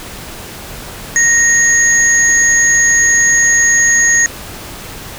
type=tone pair together; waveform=sine; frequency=1864.7 / 6645 Hz; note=A#6 / G#8; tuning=0 / 0 cents; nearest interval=octave + minor seventh; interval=2200 cents; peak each=-10 dBFS; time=1.16-4.26 s; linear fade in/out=0 ms; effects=pink hiss -29 dBFS RMS until 5.18 s